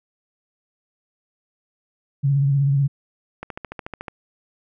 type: tone with vibrato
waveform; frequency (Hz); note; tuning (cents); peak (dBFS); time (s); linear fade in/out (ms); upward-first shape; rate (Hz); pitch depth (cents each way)
sine; 139.4; C#3; +10; -15; 2.23-2.88; 20; triangle; 16; 55
type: click train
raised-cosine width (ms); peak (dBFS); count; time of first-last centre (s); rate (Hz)
0.5; -16; 10; 3.43-4.082; 13.8
effects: none